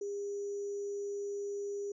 sine tone with sample-and-hold, 404.3 Hz, G#4, 46 cents flat, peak -35 dBFS, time 0.01-1.92 s, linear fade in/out 5 ms, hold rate 6300 Hz, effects resampled to 16000 Hz

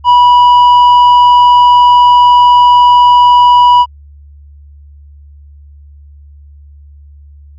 sine tone with tanh clipping, 978 Hz, B5, 17 cents flat, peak -3 dBFS, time 0.04-3.86 s, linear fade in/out 50 ms, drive 5 dB, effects added 72 Hz sine -33 dBFS peak until 7.58 s

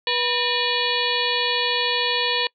harmonic tone with a mistuned harmonic, 486.4 Hz, B4, 26 cents flat, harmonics 1 / 2 / 4 / 5 / 6 / 7 / 8 / 9, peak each -28 / -28 / -28 / -28 / -28 / -28 / -28 / -28 dBFS, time 0.07-2.47 s, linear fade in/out 2 ms, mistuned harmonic 4, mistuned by -120 cents, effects noise-tail reverb RT60 0.1 s tail -25 dB re dry

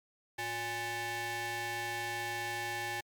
sawtooth ring-modulated tone, 466.2 Hz, A#4, in tune, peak -28 dBFS, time 0.38-3.01 s, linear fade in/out 10 ms, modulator 1290 Hz, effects MP3 96 kbps

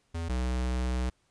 square tone pair in turn, 83.3 / 62.56 Hz, E2 / B1, +19 / +23 cents, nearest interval perfect fourth, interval 496 cents, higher first, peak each -32 / -28 dBFS, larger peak second, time 0.14-0.29 / 0.29-1.1 s, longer second, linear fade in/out 10 ms, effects pink hiss -71 dBFS RMS until 1.3 s + resampled to 22050 Hz

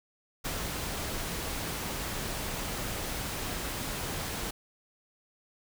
pink noise with ADSR envelope, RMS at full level -33 dBFS, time 0.44-4.51 s, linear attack 16 ms, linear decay 92 ms, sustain -2 dB, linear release 7 ms, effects none

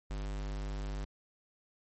square tone, 50 Hz, G1, 35 cents sharp, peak -36 dBFS, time 0.1-1.05 s, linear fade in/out 10 ms, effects MP3 32 kbps

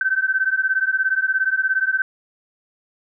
sine beating tone pair, 1531 / 1548 Hz, G6 / G6, -41 / -22 cents, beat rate 17 Hz, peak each -20 dBFS, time 0.01-2.02 s, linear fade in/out 2 ms, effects none

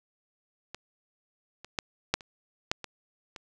clicks, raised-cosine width 0.2 ms, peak -21 / -26 / -11 / -6 / -29 / -8 / -20 / -24 dBFS, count 8, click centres 0.746 / 1.646 / 1.788 / 2.14 / 2.208 / 2.715 / 2.843 / 3.362 s, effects none

